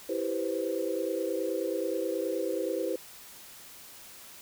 sine chord, C major seventh, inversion first, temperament equal, 329.6 / 392 / 493.9 / 523.3 Hz, E4 / G4 / B4 / C5, 0 / 0 / 0 / 0 cents, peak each -34 / -34 / -34 / -34 dBFS, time 0.09-2.96 s, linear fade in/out 5 ms, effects white hiss -49 dBFS RMS until 4.41 s

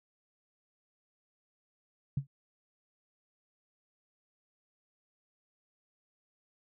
sine tone with exponential decay, 138.2 Hz, C#3, 5 cents flat, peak -24 dBFS, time 2.17-2.27 s, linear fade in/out 5 ms, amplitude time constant 20 ms, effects none

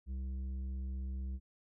triangle tone with tanh clipping, 65.41 Hz, C2, in tune, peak -38 dBFS, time 0.06-1.4 s, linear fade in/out 50 ms, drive 12 dB, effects none

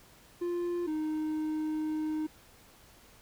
triangle tone pair in turn, 349.2 / 309.8 Hz, F4 / D#4, 0 / -7 cents, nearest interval major second, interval 207 cents, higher first, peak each -28 dBFS, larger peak neither, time 0.41-0.87 / 0.87-2.27 s, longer second, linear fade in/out 10 ms, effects pink hiss -58 dBFS RMS until 3.21 s

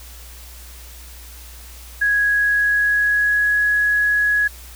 sine tone with pitch glide, 1661.2 to 1676.6 Hz, G#6 to G#6, 0 to +16 cents, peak -14 dBFS, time 2.01-4.48 s, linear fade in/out 10 ms, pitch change +16 cents, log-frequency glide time 2.26-3.64 s, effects added 60 Hz sine -38 dBFS peak until 4.75 s + white hiss -42 dBFS RMS until 4.75 s

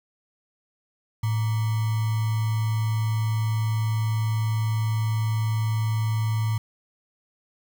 sine tone with sample-and-hold, 110 Hz, A2, in tune, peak -21 dBFS, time 1.23-6.58 s, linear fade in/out 5 ms, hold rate 1050 Hz, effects none

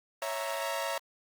sawtooth chord, A# diminished, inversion first, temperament equal, 554.4 / 659.3 / 932.3 Hz, C#5 / E5 / A#5, 0 / 0 / 0 cents, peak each -32 dBFS, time 0.22-0.98 s, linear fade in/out 2 ms, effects Opus 24 kbps

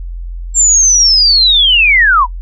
sine linear sweep, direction down, 7440 to 912 Hz, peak -5 dBFS, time 0.54-2.27 s, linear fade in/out 50 ms, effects noise-tail reverb RT60 0.1 s tail -22 dB re dry + added 43 Hz sine -20 dBFS peak until 2.41 s

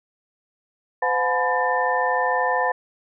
sine tone cluster, 510 / 720 / 853 / 999 / 1788 Hz, C5 / F#5 / G#5 / B5 / A6, -44 / -47 / +46 / +20 / +27 cents, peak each -25 dBFS, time 1.02-2.72 s, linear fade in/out 5 ms, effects none

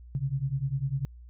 sine beating tone pair, 131.2 / 141.2 Hz, C3 / C#3, +5 / +32 cents, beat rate 10 Hz, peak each -30 dBFS, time 0.15-1.05 s, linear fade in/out 0 ms, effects added 60 Hz sine -45 dBFS peak until 1.29 s

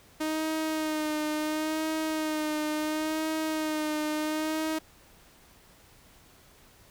sawtooth tone with vibrato, 310 Hz, D#4, 6 cents flat, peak -24 dBFS, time 0.2-4.79 s, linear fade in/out 10 ms, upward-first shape sine, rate 0.72 Hz, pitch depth 31 cents each way, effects pink hiss -57 dBFS RMS until 6.9 s

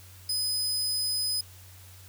sawtooth tone, 5020 Hz, D#8, 15 cents sharp, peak -24 dBFS, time 0.29-1.41 s, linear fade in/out 5 ms, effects added 92 Hz sine -49 dBFS peak until 2.08 s + white hiss -53 dBFS RMS until 2.08 s

